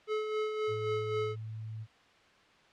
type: tone with tremolo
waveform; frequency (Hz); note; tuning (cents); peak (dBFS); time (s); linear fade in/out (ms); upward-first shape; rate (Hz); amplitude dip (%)
square; 430; A4; -40; -30; 0.07-1.36; 50; sine; 3.8; 45
type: tone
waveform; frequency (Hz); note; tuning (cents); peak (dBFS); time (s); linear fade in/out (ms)
sine; 110; A2; 0; -38; 0.67-1.87; 50
effects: white hiss -61 dBFS RMS until 2.72 s + low-pass 3000 Hz 12 dB/octave